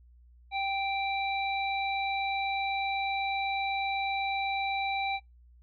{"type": "harmonic tone", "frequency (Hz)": 784, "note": "G5", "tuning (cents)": 0, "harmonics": [1, 3, 5], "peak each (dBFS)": [-30, -34, -39], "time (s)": [0.51, 5.2], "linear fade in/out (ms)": 50, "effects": ["noise-tail reverb RT60 0.2 s tail -24 dB re dry", "added 60 Hz sine -54 dBFS peak until 5.62 s"]}